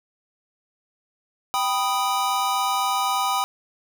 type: chord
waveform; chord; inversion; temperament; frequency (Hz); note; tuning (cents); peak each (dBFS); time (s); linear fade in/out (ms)
square; G augmented; none; equal; 784 / 987.8 / 1244.5; G5 / B5 / D#6; 0 / 0 / 0; -26; 1.54-3.44; 0
effects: none